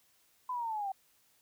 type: linear sweep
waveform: sine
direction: down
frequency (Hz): 1019 to 761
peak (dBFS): -33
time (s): 0.49-0.92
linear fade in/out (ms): 5
effects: white hiss -69 dBFS RMS until 1.41 s